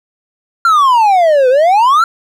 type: exponential two-way sweep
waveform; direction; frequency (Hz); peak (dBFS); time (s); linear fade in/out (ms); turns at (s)
triangle; down then up; 1396.9 to 493.9 to 1396.9; -4; 0.65-2.04; 2; 1.49
effects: none